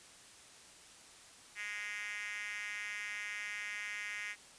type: tone with high-pass filter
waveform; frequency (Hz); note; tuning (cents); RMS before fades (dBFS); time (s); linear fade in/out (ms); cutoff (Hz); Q
5% pulse; 207.4; G#3; -2; -42; 1.55-4.36; 50; 2000; 4.2
effects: white hiss -57 dBFS RMS until 4.58 s + resampled to 22050 Hz